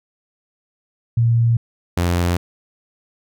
sine / sawtooth tone pair in turn, 116.54 / 87.31 Hz, A#2 / F2, 0 / 0 cents, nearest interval perfect fourth, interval 500 cents, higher first, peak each -12 dBFS, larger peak neither, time 1.17-1.57 / 1.97-2.37 s, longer neither, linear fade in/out 5 ms, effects none

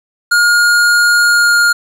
square tone with pitch glide, 1425 to 1416 Hz, F6 to F6, +34 to +23 cents, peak -8 dBFS, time 0.31-1.73 s, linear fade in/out 10 ms, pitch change -11 cents, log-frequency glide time 1.18-1.57 s, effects low-pass 12000 Hz 12 dB/octave + 7-bit

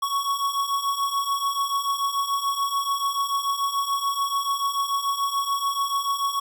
square beating tone pair, 1108.7 / 1115.6 Hz, C#6 / C#6, 0 / +11 cents, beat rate 6.9 Hz, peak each -29 / -25 dBFS, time 0.02-6.4 s, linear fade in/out 10 ms, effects none

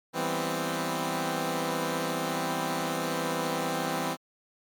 10% pulse chord, C major seventh, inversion first, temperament equal, 164.81 / 196 / 246.9 / 261.6 Hz, E3 / G3 / B3 / C4, 0 / 0 / 0 / 0 cents, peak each -24 / -28 / -28 / -24 dBFS, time 0.13-4.17 s, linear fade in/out 50 ms, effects MP3 96 kbps

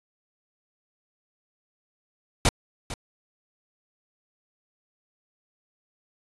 pink noise with echo, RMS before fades -18 dBFS, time 2.45-2.49 s, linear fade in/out 2 ms, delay 450 ms, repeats 1, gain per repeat -15 dB, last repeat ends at 2.94 s, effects resampled to 24000 Hz

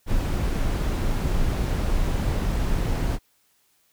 brown noise, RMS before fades -23 dBFS, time 0.06-3.19 s, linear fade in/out 50 ms, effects white hiss -65 dBFS RMS until 3.92 s

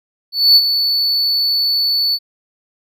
triangle tone with ADSR envelope, 4464 Hz, C#8, 11 cents sharp, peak -3 dBFS, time 0.32-2.19 s, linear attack 240 ms, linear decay 46 ms, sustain -9 dB, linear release 51 ms, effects none

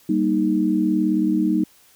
sine chord, Eb major, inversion first, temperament just, 194.45 / 233.3 / 311.1 Hz, G3 / Bb3 / Eb4, -14 / +2 / 0 cents, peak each -22 / -23 / -19 dBFS, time 0.09-1.64 s, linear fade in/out 5 ms, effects white hiss -54 dBFS RMS until 1.95 s

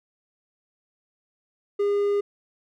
triangle tone, 406.5 Hz, G#4, 37 cents flat, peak -18 dBFS, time 1.79-2.21 s, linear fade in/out 10 ms, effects none

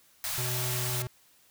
white band-stop noise, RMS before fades -33 dBFS, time 0.24-1.02 s, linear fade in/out 0 ms, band 170 to 590 Hz, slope 96 dB/octave
square tone, 124.6 Hz, B2, 16 cents sharp, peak -33 dBFS, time 0.38-1.07 s, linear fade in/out 0 ms
effects white hiss -62 dBFS RMS until 1.5 s

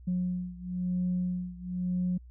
sine beating tone pair, 180 / 181 Hz, F#3 / F#3, -47 / -38 cents, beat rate 1 Hz, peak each -30 / -32 dBFS, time 0.07-2.18 s, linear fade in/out 10 ms, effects tanh soft clip ceiling -22 dBFS + added 61 Hz sine -47 dBFS peak until 2.3 s

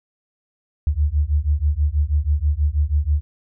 sine beating tone pair, 71.1 / 77.3 Hz, C#2 / D#2, +45 / -11 cents, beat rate 6.2 Hz, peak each -19 dBFS, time 0.87-3.21 s, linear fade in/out 0 ms, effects none

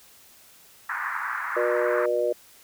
white band-pass noise, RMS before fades -30 dBFS, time 0.89-2.06 s, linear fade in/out 5 ms, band 950 to 1800 Hz, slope 48 dB/octave
harmonic tone, 120.7 Hz, B2, 39 cents flat, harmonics 3 / 4 / 5, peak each -28 / -25 / -25 dBFS, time 1.56-2.33 s, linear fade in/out 10 ms
effects white hiss -53 dBFS RMS until 2.63 s

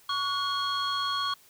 sine tone cluster, 1121 / 1454 / 3293 / 4303 Hz, C#6 / F#6 / G#7 / C8, +19 / -31 / -15 / +48 cents, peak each -28 / -35 / -31 / -34 dBFS, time 0.09-1.34 s, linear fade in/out 5 ms, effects tanh soft clip ceiling -21 dBFS + white hiss -58 dBFS RMS until 1.49 s

